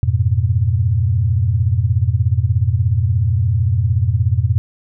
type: chord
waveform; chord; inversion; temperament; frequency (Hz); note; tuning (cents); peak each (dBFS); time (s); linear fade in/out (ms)
sine; F diminished; none; equal with one note detuned; 87.31 / 103.83 / 120.79; F2 / Ab2 / Cb3; 0 / 0 / -38; -17; 0.03-4.58; 0
effects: none